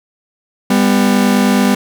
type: tone pair together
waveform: 40% pulse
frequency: 199.3 / 248.6 Hz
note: G3 / B3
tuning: +29 / +12 cents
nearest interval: major third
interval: 383 cents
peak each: -11 / -12 dBFS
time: 0.7-1.75 s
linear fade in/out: 5 ms
effects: none